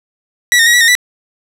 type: tone with pitch steps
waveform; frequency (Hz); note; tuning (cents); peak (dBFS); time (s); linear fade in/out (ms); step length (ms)
sawtooth; 1944 / 1833 / 1900 / 1947 / 1839 / 1967; B6 / A#6 / A#6 / B6 / A#6 / B6; -28 / -30 / +33 / -25 / -24 / -7; -3; 0.52-0.952; 0; 72
effects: low-pass 12000 Hz 12 dB/octave